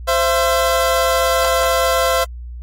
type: tone pair together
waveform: 25% pulse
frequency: 522.7 / 673 Hz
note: C5 / E5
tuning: -2 / +36 cents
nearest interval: major third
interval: 438 cents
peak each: -13 dBFS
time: 0.07-2.25 s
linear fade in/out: 20 ms
effects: added 60 Hz sine -28 dBFS peak until 2.62 s + AAC 48 kbps